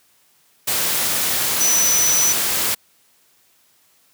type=tone in noise; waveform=sine; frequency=5960 Hz; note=F#8; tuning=12 cents sharp; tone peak=-15 dBFS; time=1.6-2.33 s; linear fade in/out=10 ms; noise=white; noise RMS=-20 dBFS; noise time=0.67-2.75 s; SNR=+2 dB; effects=white hiss -58 dBFS RMS until 4.13 s + high-pass 80 Hz 12 dB/octave